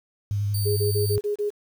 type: tone with vibrato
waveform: sine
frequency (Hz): 102.1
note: G#2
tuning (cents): -29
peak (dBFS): -22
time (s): 0.31-1.18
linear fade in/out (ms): 0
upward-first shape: sine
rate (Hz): 11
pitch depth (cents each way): 25
type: tone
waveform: 10% pulse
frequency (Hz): 4599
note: D8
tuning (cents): -37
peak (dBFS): -23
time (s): 0.54-1.16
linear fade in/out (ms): 5
type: tone bursts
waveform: sine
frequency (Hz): 414.3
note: G#4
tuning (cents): -4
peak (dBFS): -22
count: 6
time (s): 0.65-1.505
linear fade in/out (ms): 20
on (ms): 120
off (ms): 27
effects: 8-bit